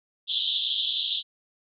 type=band-pass noise; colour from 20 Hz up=white; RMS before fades=-28 dBFS; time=0.27-1.23 s; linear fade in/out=50 ms; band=3100 to 3800 Hz; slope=96 dB/octave; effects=none